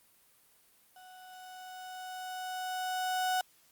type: tone with level ramp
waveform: 35% pulse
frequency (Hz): 740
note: F#5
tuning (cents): 0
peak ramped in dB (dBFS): -50 to -26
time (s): 0.96-3.41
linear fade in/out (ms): 2
effects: white hiss -65 dBFS RMS until 3.71 s + Opus 32 kbps